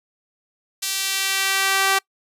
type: tone with high-pass filter sweep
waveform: sawtooth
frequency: 388.1 Hz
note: G4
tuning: 17 cents flat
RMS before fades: -21 dBFS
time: 0.82-1.99 s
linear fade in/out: 10 ms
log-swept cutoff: 4400 to 970 Hz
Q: 0.84
effects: noise-tail reverb RT60 0.1 s tail -25 dB re dry + resampled to 32000 Hz